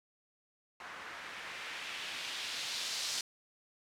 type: noise with low-pass filter sweep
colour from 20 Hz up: blue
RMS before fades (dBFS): -41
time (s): 0.8-3.21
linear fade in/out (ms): 2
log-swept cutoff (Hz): 1400 to 5300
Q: 1.4
effects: none